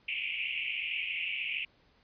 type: band-pass noise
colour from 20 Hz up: white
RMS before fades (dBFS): -35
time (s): 0.08-1.65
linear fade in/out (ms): 5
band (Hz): 2200 to 2900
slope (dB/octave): 96
effects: pink hiss -66 dBFS RMS until 2.03 s + resampled to 11025 Hz